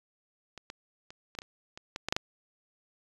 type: clicks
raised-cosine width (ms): 0.2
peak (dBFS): -26 / -23 / -29 / -29 / -16 / -29 / -26 / -18 / -14 / -8 / -10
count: 11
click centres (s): 0.577 / 0.701 / 1.105 / 1.351 / 1.388 / 1.419 / 1.775 / 1.961 / 2.086 / 2.125 / 2.165
effects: resampled to 24000 Hz